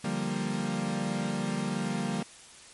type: chord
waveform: 40% pulse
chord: G minor seventh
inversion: second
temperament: equal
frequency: 146.83 / 174.61 / 196 / 233.1 Hz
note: D3 / F3 / G3 / Bb3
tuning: 0 / 0 / 0 / 0 cents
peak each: -36 / -35 / -32 / -33 dBFS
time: 0.04-2.23 s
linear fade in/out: 5 ms
effects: white hiss -51 dBFS RMS until 2.73 s + MP3 48 kbps